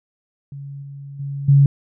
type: tone with level steps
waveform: sine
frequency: 140 Hz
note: C#3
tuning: 18 cents sharp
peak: -30 / -32 / -24 / -8 dBFS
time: 0.52-1.66 s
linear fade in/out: 2 ms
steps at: 0.82 / 1.19 / 1.48 s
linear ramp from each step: 10 ms
effects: none